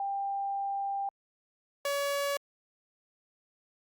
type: tone pair in turn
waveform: sine / sawtooth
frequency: 793 / 565.5 Hz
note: G5 / C#5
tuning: +20 / +34 cents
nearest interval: tritone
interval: 586 cents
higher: first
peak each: -30 / -25 dBFS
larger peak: second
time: 0-1.09 / 1.85-2.37 s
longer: first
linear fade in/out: 2 ms
effects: Opus 48 kbps